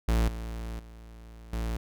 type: tone with level steps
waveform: 45% pulse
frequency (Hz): 56.4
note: A1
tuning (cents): +44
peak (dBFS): -22 / -34 / -45 / -29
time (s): 0.08-1.77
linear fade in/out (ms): 5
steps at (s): 0.28 / 0.79 / 1.53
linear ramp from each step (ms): 2
effects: none